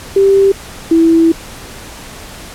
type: tone pair in turn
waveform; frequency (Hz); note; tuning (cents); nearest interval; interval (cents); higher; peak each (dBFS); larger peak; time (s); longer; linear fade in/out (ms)
sine; 392 / 328.9; G4 / E4; 0 / -4; minor third; 304; first; -5; neither; 0.16-0.52 / 0.91-1.32; second; 5
effects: pink hiss -31 dBFS RMS until 2.54 s + low-pass 12000 Hz 12 dB/octave